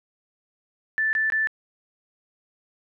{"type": "tone bursts", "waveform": "sine", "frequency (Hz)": 1760, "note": "A6", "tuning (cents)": 0, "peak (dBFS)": -20, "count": 3, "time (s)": [0.98, 1.472], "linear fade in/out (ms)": 0, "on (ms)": 150, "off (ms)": 21, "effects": []}